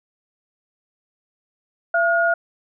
sine tone pair together, 676.3 / 1433 Hz, E5 / F6, +44 / +44 cents, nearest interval octave + minor second, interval 1300 cents, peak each -18 dBFS, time 1.94-2.34 s, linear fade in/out 5 ms, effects none

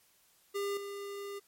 square tone with level steps, 401.7 Hz, G4, 42 cents sharp, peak -33 / -40 dBFS, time 0.54-1.4 s, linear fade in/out 20 ms, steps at 0.77 s, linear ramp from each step 2 ms, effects white hiss -67 dBFS RMS until 1.47 s + MP3 64 kbps

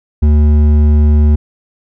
sine tone with hard clipping, 75 Hz, D2, 37 cents sharp, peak -7 dBFS, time 0.22-1.36 s, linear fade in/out 10 ms, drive 8 dB, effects none

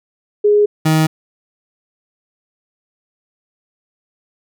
sine / 30% pulse tone pair in turn, 415.3 / 157.51 Hz, G#4 / D#3, 0 / +22 cents, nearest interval octave + perfect fourth, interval 1678 cents, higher first, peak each -8 dBFS, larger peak neither, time 0.44-0.66 / 0.85-1.07 s, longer neither, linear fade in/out 10 ms, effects none

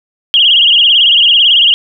sine tone with vibrato, 3046 Hz, F#7, 50 cents sharp, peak -4 dBFS, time 0.34-1.74 s, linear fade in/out 0 ms, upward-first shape sine, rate 18 Hz, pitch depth 150 cents each way, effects none

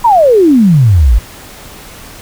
sine exponential sweep, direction down, 991 to 49 Hz, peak -3 dBFS, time 0.04-1.19 s, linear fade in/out 10 ms, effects pink hiss -32 dBFS RMS until 2.21 s

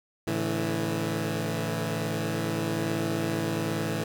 15% pulse chord, A suspended fourth, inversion none, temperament equal with one note detuned, 110 / 143.64 / 164.81 Hz, A2 / D3 / E3, 0 / -38 / 0 cents, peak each -25 / -28 / -24 dBFS, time 0.27-4.04 s, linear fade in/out 5 ms, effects none

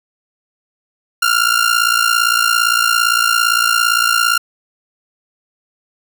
sawtooth ring-modulated tone, 1396.9 Hz, F6, in tune, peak -5 dBFS, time 1.22-4.38 s, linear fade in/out 5 ms, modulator 28.8 Hz, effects 7-bit

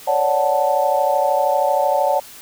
sine chord, D major seventh, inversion third, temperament equal, 554.4 / 587.3 / 740 / 880 Hz, C#5 / D5 / F#5 / A5, 0 / 0 / 0 / 0 cents, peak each -20 dBFS, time 0.07-2.2 s, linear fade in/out 10 ms, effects white hiss -40 dBFS RMS until 2.41 s

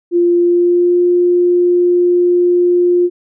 sine tone with pitch glide, 347.7 to 353.4 Hz, F4 to F4, -8 to +21 cents, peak -8 dBFS, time 0.11-3.1 s, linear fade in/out 50 ms, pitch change +29 cents, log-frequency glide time 0.36-1.01 s, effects none

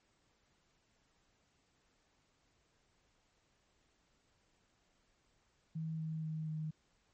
sine tone with pitch steps, 160 / 158.62 / 157.25 / 155.89 Hz, D#3 / D#3 / D#3 / D#3, +49 / +34 / +19 / +4 cents, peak -37 dBFS, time 5.75-6.71 s, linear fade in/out 10 ms, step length 240 ms, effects pink hiss -75 dBFS RMS until 7.13 s + MP3 32 kbps

